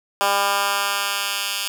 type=tone with high-pass filter sweep; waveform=10% pulse; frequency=200 Hz; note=G3; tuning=35 cents sharp; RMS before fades=-22 dBFS; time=0.21-1.68 s; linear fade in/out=0 ms; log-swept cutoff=760 to 2900 Hz; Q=1; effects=none